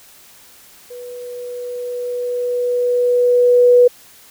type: tone with level ramp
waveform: sine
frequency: 490.1 Hz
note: B4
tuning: 13 cents flat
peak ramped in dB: -30 to -5 dBFS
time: 0.9-3.88 s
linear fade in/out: 10 ms
effects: white hiss -45 dBFS RMS until 4.3 s